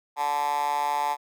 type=tone with high-pass filter; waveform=10% pulse; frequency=145.3 Hz; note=D3; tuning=18 cents flat; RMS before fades=-26 dBFS; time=0.16-1.17 s; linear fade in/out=50 ms; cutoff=880 Hz; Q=6.5; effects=none